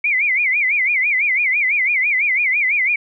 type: tone with vibrato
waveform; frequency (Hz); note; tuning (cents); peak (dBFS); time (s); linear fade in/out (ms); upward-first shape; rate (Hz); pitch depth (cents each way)
sine; 2217; C#7; 0; -14; 0.04-2.96; 5; sine; 6; 180
effects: none

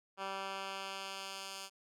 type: tone with band-pass filter sweep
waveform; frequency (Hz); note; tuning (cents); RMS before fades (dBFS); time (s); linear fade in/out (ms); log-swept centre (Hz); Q
10% pulse; 194; G3; -18; -43; 0.17-1.7; 50; 1500 to 5900; 0.73
effects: none

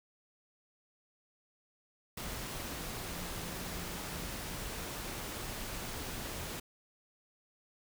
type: tone in noise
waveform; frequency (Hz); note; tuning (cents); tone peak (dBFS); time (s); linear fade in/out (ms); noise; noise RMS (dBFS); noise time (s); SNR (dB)
sine; 175.9; F3; +13; -48; 3.06-4.28; 5; pink; -41; 2.17-6.6; -10
effects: none

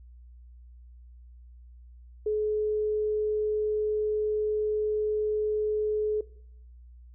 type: tone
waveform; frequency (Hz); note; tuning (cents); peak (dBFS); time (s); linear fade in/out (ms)
sine; 425.8; G#4; +43; -24; 2.26-6.21; 5
effects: noise-tail reverb RT60 0.7 s tail -20 dB re dry + added 60 Hz sine -47 dBFS peak until 7.14 s

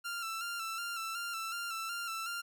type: tone with vibrato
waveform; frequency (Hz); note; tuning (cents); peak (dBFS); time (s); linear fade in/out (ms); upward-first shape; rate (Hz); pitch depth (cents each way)
sawtooth; 1362; F6; -44; -33; 0.04-2.42; 20; square; 2.7; 39
effects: none

